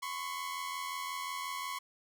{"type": "tone pair together", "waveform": "sawtooth", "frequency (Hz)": [1014.4, 1100], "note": ["B5", "C#6"], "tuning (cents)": [46, -14], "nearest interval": "minor second", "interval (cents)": 140, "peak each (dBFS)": [-37, -35], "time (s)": [0.02, 1.79], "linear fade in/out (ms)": 10, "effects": []}